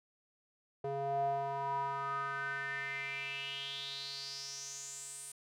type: tone with band-pass filter sweep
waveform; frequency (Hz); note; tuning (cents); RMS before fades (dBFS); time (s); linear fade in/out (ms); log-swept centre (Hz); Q
square; 138.59; C#3; 0; -39; 0.84-5.32; 5; 540 to 9300; 6.4
effects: none